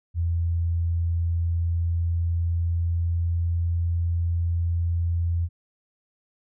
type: tone with pitch glide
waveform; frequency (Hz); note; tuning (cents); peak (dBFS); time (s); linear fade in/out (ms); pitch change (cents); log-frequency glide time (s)
sine; 84.5 to 85.09; E2 to F2; +43 to -45; -21; 0.14-5.49; 50; +12; 1.3-3.96
effects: none